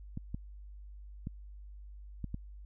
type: clicks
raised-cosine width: 5 ms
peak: -25 dBFS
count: 5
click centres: 0.174 / 0.345 / 1.271 / 2.243 / 2.344 s
effects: added 50 Hz sine -46 dBFS peak until 2.65 s